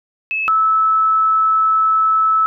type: tone pair in turn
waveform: sine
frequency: 2598 / 1305 Hz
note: E7 / E6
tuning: -26 / -18 cents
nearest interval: octave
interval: 1192 cents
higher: first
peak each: -17 / -11 dBFS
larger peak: second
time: 0.31-0.48 / 0.48-2.46 s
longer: second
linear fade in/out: 0 ms
effects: none